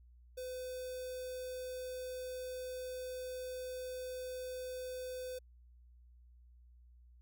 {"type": "tone with notch filter", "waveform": "square", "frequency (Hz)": 507, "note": "B4", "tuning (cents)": 45, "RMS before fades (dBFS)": -43, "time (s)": [0.37, 5.39], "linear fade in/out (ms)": 10, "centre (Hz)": 1900, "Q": 0.72, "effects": ["added 60 Hz sine -58 dBFS peak until 7.21 s"]}